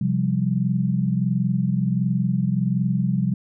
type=chord; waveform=sine; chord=C suspended fourth; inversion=none; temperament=equal; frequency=130.81 / 174.61 / 196 Hz; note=C3 / F3 / G3; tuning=0 / 0 / 0 cents; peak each=-23 dBFS; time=0.01-3.34 s; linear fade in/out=5 ms; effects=none